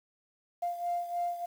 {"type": "beating tone pair", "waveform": "sine", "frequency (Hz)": [698, 701.3], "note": ["F5", "F5"], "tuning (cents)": [-1, 7], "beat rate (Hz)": 3.3, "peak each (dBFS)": [-31, -36], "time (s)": [0.62, 1.46], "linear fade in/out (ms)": 10, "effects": ["tanh soft clip ceiling -24 dBFS", "9-bit"]}